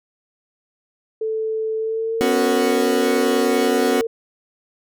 sine tone with pitch glide, 440 to 454.7 Hz, A4 to A#4, 0 to -43 cents, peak -20 dBFS, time 1.21-4.07 s, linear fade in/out 5 ms, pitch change +57 cents, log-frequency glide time 1.77-2.22 s
30% pulse chord, B suspended second, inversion none, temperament equal, 246.9 / 277.2 / 370 Hz, B3 / C#4 / F#4, 0 / 0 / 0 cents, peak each -19 dBFS, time 2.21-4.01 s, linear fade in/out 0 ms
effects none

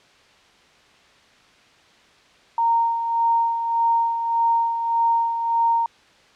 sine tone with tremolo, 925 Hz, A#5, 14 cents flat, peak -15 dBFS, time 2.58-5.86 s, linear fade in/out 2 ms, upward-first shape sine, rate 1.7 Hz, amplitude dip 55%, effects white hiss -53 dBFS RMS until 6.35 s + low-pass 4000 Hz 12 dB/octave

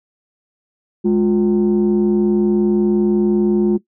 sine tone pair together, 208.5 / 354.1 Hz, G#3 / F4, +7 / +24 cents, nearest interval major sixth, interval 917 cents, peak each -13 dBFS, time 1.04-3.78 s, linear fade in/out 20 ms, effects noise-tail reverb RT60 0.1 s tail -17 dB re dry + tanh soft clip ceiling -8 dBFS

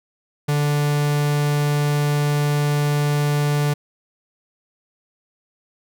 45% pulse tone, 146.4 Hz, D3, 5 cents flat, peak -17 dBFS, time 0.48-3.74 s, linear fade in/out 10 ms, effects none

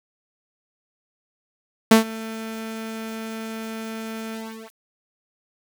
sawtooth tone with ADSR envelope, 222.7 Hz, A3, 21 cents sharp, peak -4 dBFS, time 1.91-4.77 s, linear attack 5 ms, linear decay 120 ms, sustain -22 dB, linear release 430 ms, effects 7-bit

